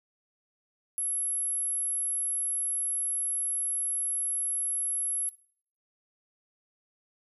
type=tone; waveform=sine; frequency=11175 Hz; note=F9; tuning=in tune; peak=-27 dBFS; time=0.98-5.29 s; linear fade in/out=0 ms; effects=noise-tail reverb RT60 0.5 s tail -17 dB re dry